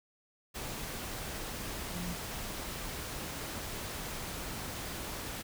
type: tone in noise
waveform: sine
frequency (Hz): 175.8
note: F3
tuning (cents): +12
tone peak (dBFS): -39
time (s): 1.93-2.15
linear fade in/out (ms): 20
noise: pink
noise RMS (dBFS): -40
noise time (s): 0.54-5.43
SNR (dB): -2
effects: none